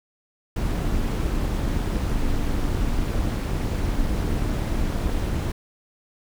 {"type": "noise with amplitude modulation", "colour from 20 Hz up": "brown", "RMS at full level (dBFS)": -21, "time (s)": [0.56, 5.52], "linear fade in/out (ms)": 5, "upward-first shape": "sine", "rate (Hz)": 261, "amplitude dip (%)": 55, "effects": []}